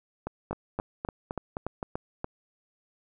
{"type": "two click trains", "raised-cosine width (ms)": 1, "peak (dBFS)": [-17, -18], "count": [7, 7], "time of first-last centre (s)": [[0.51, 2.244], [0.27, 1.828]], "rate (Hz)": [3.46, 3.85], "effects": []}